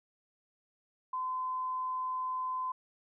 sine tone, 1024 Hz, C6, 38 cents flat, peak -32 dBFS, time 1.13-2.72 s, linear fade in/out 5 ms, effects none

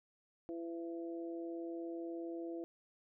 harmonic tone, 167.7 Hz, E3, 30 cents sharp, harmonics 2 / 3 / 4, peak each -41 / -49 / -51 dBFS, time 0.49-2.64 s, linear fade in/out 0 ms, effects none

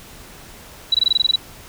sine tone bursts, 3925 Hz, B7, 11 cents flat, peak -11 dBFS, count 10, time 0.92-1.359 s, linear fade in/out 5 ms, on 25 ms, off 21 ms, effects pink hiss -41 dBFS RMS until 1.68 s

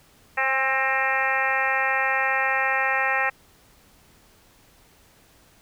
harmonic tone with a mistuned harmonic, 265.3 Hz, C4, 24 cents sharp, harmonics 2 / 3 / 4 / 5 / 6 / 7 / 8 / 9 / 10, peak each -32 / -27 / -31 / -30 / -31 / -24 / -33 / -30 / -33 dBFS, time 0.37-3.3 s, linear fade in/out 10 ms, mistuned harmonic 3, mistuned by +20 cents, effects pink hiss -56 dBFS RMS until 5.61 s

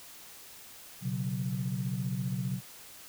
sine chord, B suspended second, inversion none, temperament equal, 123.47 / 138.59 / 185 Hz, B2 / C#3 / F#3, 0 / 0 / 0 cents, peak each -34 dBFS, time 1.01-2.61 s, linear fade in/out 50 ms, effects tanh soft clip ceiling -22 dBFS + white hiss -50 dBFS RMS until 3.08 s

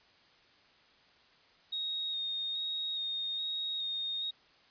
sine tone with vibrato, 3729 Hz, A#7, in tune, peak -33 dBFS, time 1.72-4.31 s, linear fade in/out 10 ms, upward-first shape square, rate 1.2 Hz, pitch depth 15 cents each way, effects white hiss -63 dBFS RMS until 4.7 s + resampled to 11025 Hz

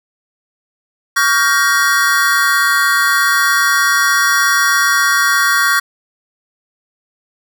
square chord, G half-diminished seventh, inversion second, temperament just, 1128.9 / 1411.2 / 1568 / 1881.6 Hz, Db6 / F6 / G6 / Bb6, +31 / +18 / 0 / +16 cents, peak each -17 dBFS, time 1.16-5.8 s, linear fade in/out 10 ms, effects none

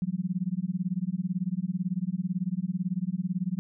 sine tone with tremolo, 182.4 Hz, F#3, 24 cents flat, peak -23 dBFS, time 0.02-3.59 s, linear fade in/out 0 ms, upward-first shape sine, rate 18 Hz, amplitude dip 100%, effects none

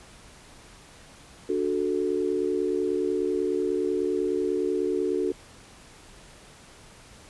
sine chord, D major, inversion none, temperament equal, 293.7 / 370 / 440 Hz, D4 / F#4 / A4, 0 / 0 / 0 cents, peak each -30 / -26 / -28 dBFS, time 1.49-5.32 s, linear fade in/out 5 ms, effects pink hiss -50 dBFS RMS until 7.29 s + resampled to 24000 Hz

